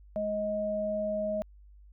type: tone pair together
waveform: sine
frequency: 210 / 627.6 Hz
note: G#3 / D#5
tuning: +19 / +15 cents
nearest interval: octave + perfect fifth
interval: 1896 cents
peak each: -36 / -29 dBFS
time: 0.16-1.42 s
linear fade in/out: 0 ms
effects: added 50 Hz sine -51 dBFS peak until 1.92 s